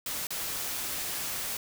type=noise with dropouts; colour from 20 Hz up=white; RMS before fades=-34 dBFS; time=0.06-1.57 s; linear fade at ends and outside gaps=2 ms; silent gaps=0.27-0.305 s; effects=none